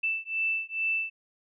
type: beating tone pair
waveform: sine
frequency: 2650 / 2652.3 Hz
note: E7 / E7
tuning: +9 / +10 cents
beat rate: 2.3 Hz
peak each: -30 / -30 dBFS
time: 0.03-1.1 s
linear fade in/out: 10 ms
effects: none